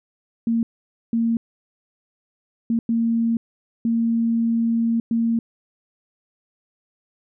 sine tone bursts at uneven times, 230 Hz, A#3, 23 cents flat, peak -17 dBFS, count 6, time 0.47-0.63 / 1.13-1.37 / 2.7-2.79 / 2.89-3.37 / 3.85-5 / 5.11-5.39 s, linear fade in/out 2 ms, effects none

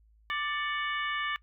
harmonic tone with a mistuned harmonic, 589 Hz, D5, 5 cents sharp, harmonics 2 / 3 / 4 / 5 / 6, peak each -34 / -34 / -37 / -39 / -44 dBFS, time 0.3-1.36 s, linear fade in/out 0 ms, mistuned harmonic 4, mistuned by -89 cents, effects noise-tail reverb RT60 0.1 s tail -20 dB re dry + added 54 Hz sine -59 dBFS peak until 1.42 s

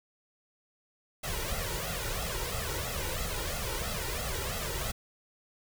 pink noise with flanger, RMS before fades -34 dBFS, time 1.23-4.92 s, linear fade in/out 10 ms, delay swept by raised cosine 1.5 to 2.14 ms, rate 3 Hz, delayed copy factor +0.8, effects none

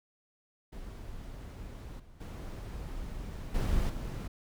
brown noise with level steps, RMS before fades -43 / -54 / -40 / -30 / -37 dBFS, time 0.72-4.28 s, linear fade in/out 10 ms, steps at 1.99 / 2.2 / 3.54 / 3.89 s, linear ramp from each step 10 ms, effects none

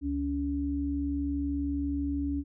sine tone pair together, 70.83 / 283.3 Hz, C#2 / C#4, +38 / +38 cents, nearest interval 2 octaves, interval 2400 cents, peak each -33 / -29 dBFS, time 0.01-2.44 s, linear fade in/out 50 ms, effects none

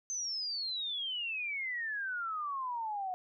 sine exponential sweep, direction down, 6272 to 723 Hz, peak -34 dBFS, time 0.1-3.14 s, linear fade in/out 0 ms, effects none

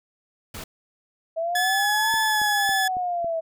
pink noise, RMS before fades -36 dBFS, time 0.54-0.64 s, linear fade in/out 5 ms
sine linear two-way sweep, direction up then down, 645 to 904 to 645 Hz, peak -23 dBFS, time 1.36-3.41 s, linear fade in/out 20 ms, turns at 2.12 s
sawtooth tone with vibrato, 1709 Hz, G#6, 49 cents sharp, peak -18 dBFS, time 1.55-2.88 s, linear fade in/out 5 ms, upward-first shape sine, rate 1.9 Hz, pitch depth 14 cents each way
click train, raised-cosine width 2 ms, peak -26 dBFS, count 5, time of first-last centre 2.14-3.245 s, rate 3.62 Hz
effects none

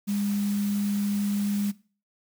sine tone in noise, 203.4 Hz, G#3, 36 cents flat, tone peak -24 dBFS, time 0.07-1.72 s, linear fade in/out 20 ms, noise white, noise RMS -41 dBFS, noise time 0.07-1.72 s, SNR +14 dB, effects noise-tail reverb RT60 0.4 s tail -20 dB re dry

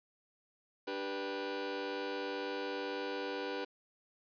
sawtooth chord, G major, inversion second, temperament just, 294 / 392 / 490 Hz, D4 / G4 / B4, +2 / 0 / -14 cents, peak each -39 / -37 / -36 dBFS, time 0.87-3.65 s, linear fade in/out 10 ms, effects resampled to 11025 Hz + 10-bit

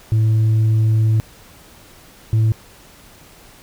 sine tone pair in turn, 110 / 110.5 Hz, A2 / A2, 0 / +8 cents, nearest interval unison, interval 8 cents, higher second, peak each -9 dBFS, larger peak neither, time 0.12-1.2 / 2.33-2.52 s, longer first, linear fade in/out 0 ms, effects tanh soft clip ceiling -11 dBFS + pink hiss -45 dBFS RMS until 3.62 s

